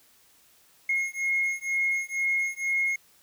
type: beating tone pair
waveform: triangle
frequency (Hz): 2155 / 2157.1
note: C#7 / C#7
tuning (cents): -49 / -48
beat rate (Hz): 2.1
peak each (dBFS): -25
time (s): 0.89-2.96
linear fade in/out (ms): 5
effects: tanh soft clip ceiling -19 dBFS + white hiss -60 dBFS RMS until 3.22 s